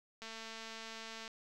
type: click train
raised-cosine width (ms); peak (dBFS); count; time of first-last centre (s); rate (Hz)
0.2; -30; 238; 0.22-1.278; 224
effects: none